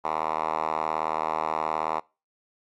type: tone with band-pass filter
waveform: 5% pulse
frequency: 78.8 Hz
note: D#2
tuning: 23 cents sharp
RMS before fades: -28 dBFS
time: 0.04-2 s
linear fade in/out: 10 ms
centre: 1000 Hz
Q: 2.5
effects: noise-tail reverb RT60 0.3 s tail -24 dB re dry + Opus 32 kbps